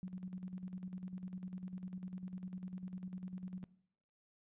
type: tone with tremolo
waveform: sine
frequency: 184.1 Hz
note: F#3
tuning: 8 cents flat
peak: -40 dBFS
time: 0.03-3.64 s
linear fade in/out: 0 ms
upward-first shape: square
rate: 10 Hz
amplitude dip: 55%
effects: noise-tail reverb RT60 0.7 s tail -19 dB re dry + resampled to 8000 Hz